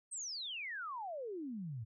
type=exponential sweep; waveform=sine; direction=down; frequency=8660 to 103.83 Hz; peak=-40 dBFS; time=0.11-1.85 s; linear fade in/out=20 ms; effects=none